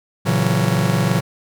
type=chord; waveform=45% pulse; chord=F# dominant seventh; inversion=first; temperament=just; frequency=115.62 / 138.75 / 166.5 / 185 Hz; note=A#2 / C#3 / E3 / F#3; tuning=-14 / +2 / +18 / 0 cents; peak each=-21 dBFS; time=0.25-1.21 s; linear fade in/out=20 ms; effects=none